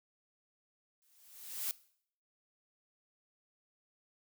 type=noise with exponential growth; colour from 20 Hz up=blue; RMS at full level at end=-34 dBFS; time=1.02-1.71 s; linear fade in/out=0 ms; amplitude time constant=150 ms; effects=noise-tail reverb RT60 0.6 s tail -20 dB re dry

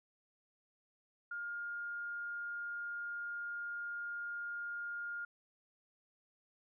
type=tone; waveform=sine; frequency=1414 Hz; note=F6; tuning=21 cents sharp; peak=-39 dBFS; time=1.31-5.25 s; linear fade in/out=5 ms; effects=none

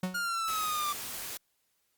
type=tone with exponential decay; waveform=45% pulse; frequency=184.2 Hz; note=F#3; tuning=7 cents flat; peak=-27 dBFS; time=0.03-0.28 s; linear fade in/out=5 ms; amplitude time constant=53 ms
type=exponential sweep; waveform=45% pulse; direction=down; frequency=1430 to 1169 Hz; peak=-30 dBFS; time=0.14-0.93 s; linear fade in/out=10 ms
type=noise; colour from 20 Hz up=white; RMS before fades=-39 dBFS; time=0.48-1.37 s; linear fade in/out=0 ms
effects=white hiss -75 dBFS RMS until 1.97 s + Opus 48 kbps

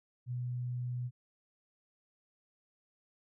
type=tone; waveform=sine; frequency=123.47 Hz; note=B2; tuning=in tune; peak=-34 dBFS; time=0.26-1.11 s; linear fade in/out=50 ms; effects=none

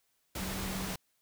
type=tone in noise; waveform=sine; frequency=189.7 Hz; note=F#3; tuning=43 cents sharp; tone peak=-39 dBFS; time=0.39-0.94 s; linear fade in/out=5 ms; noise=pink; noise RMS=-38 dBFS; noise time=0.35-0.96 s; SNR=-4 dB; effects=white hiss -75 dBFS RMS until 1.21 s

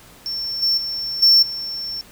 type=tone with level steps; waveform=triangle; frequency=5420 Hz; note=E8; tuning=47 cents sharp; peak=-22 / -14 / -22 / -8 / -24 dBFS; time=0.26-2.01 s; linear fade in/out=0 ms; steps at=0.62 / 0.77 / 1.22 / 1.42 s; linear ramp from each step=10 ms; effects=pink hiss -46 dBFS RMS until 2.11 s

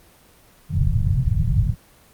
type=low-pass noise; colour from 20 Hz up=white; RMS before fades=-19 dBFS; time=0.69-1.76 s; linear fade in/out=50 ms; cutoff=150 Hz; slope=48 dB/octave; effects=pink hiss -52 dBFS RMS until 2.13 s + Opus 24 kbps

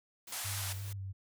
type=noise with tremolo; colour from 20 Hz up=white; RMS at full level=-48 dBFS; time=0.27-0.93 s; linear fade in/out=5 ms; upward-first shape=triangle; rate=5 Hz; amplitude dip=30%
type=band-pass noise; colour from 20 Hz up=white; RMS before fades=-40 dBFS; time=0.32-0.73 s; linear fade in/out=5 ms; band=600 to 13000 Hz; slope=96 dB/octave
type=tone with vibrato; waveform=sine; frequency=98 Hz; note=G2; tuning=in tune; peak=-38 dBFS; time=0.44-1.13 s; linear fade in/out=20 ms; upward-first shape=square; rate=2.8 Hz; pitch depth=29 cents each way
effects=none

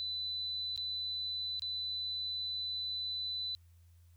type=tone with dropouts; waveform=sine; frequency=3997 Hz; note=B7; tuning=20 cents sharp; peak=-35 dBFS; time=0-3.55 s; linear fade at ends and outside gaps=0 ms; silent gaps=0.762-0.776 / 1.595-1.621 s; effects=added 85 Hz sine -58 dBFS peak until 4.16 s + white hiss -75 dBFS RMS until 4.16 s

